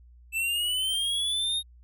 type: linear sweep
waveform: square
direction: up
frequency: 2637 to 3729 Hz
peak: -26 dBFS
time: 0.32-1.63 s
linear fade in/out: 50 ms
effects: added 60 Hz sine -50 dBFS peak until 1.83 s